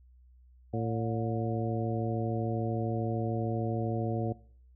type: harmonic tone with a mistuned harmonic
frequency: 113.1 Hz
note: A2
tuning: 48 cents sharp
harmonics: 1 / 2 / 3 / 4 / 5 / 6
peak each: -32 / -35 / -37 / -38 / -39 / -40 dBFS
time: 0.73-4.33 s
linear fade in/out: 10 ms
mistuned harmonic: 6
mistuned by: +100 cents
effects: noise-tail reverb RT60 0.6 s tail -22 dB re dry + added 62 Hz sine -55 dBFS peak until 4.75 s